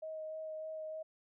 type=tone with vibrato; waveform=sine; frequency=629 Hz; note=D#5; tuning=19 cents sharp; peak=-40 dBFS; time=0.02-1.03 s; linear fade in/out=10 ms; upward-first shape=sine; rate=3.3 Hz; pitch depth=11 cents each way; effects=none